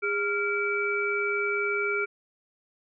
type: tone cluster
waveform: sine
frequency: 408.1 / 1392 / 2303 Hz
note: G#4 / F6 / D7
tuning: -30 / -6 / -34 cents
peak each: -29 dBFS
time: 0.02-2.06 s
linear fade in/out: 20 ms
effects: none